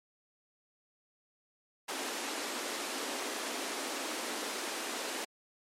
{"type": "high-pass noise", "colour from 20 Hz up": "pink", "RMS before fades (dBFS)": -37, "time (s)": [1.88, 5.25], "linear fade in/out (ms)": 10, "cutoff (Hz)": 250, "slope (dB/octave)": 48, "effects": ["low-pass 10000 Hz 12 dB/octave", "MP3 64 kbps"]}